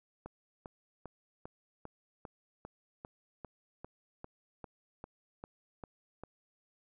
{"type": "click train", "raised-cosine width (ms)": 1, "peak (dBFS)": -30, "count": 16, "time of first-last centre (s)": [0.26, 6.236], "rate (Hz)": 2.51, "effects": []}